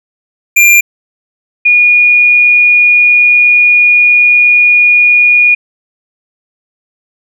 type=tone pair in turn; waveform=square / sine; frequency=2387 / 2443 Hz; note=D7 / D#7; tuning=+28 / -32 cents; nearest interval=unison; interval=40 cents; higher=second; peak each=-3 dBFS; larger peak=neither; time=0.56-0.81 / 1.65-5.55 s; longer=second; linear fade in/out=10 ms; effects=none